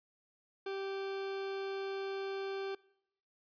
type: tone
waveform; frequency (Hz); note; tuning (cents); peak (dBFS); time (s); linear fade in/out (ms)
40% pulse; 390; G4; -9; -36; 0.66-2.75; 5
effects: noise-tail reverb RT60 0.8 s tail -23 dB re dry + resampled to 11025 Hz